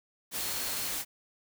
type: tone in noise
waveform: sine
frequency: 4300 Hz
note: C8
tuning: 47 cents sharp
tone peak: -43 dBFS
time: 0.38-0.92 s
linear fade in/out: 50 ms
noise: white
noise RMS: -34 dBFS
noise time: 0.31-1.05 s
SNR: -12 dB
effects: none